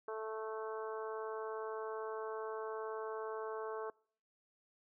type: harmonic tone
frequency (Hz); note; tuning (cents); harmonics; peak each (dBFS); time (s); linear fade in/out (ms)
219.4; A3; -5; 2 / 3 / 4 / 5 / 6 / 7; -41 / -48 / -49 / -48 / -52 / -54; 0.08-3.9; 2
effects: noise-tail reverb RT60 0.5 s tail -25 dB re dry